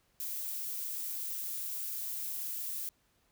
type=noise; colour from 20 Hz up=violet; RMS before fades=-38 dBFS; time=0.2-2.89 s; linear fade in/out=0 ms; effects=pink hiss -72 dBFS RMS until 3.31 s